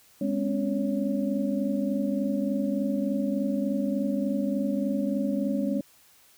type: tone cluster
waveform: sine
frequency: 205.3 / 255.1 / 278.5 / 560 Hz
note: G#3 / C4 / C#4 / C#5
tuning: -20 / -44 / +8 / +18 cents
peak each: -28 / -31 / -29 / -33 dBFS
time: 0.21-5.81 s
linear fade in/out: 5 ms
effects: white hiss -58 dBFS RMS until 6.37 s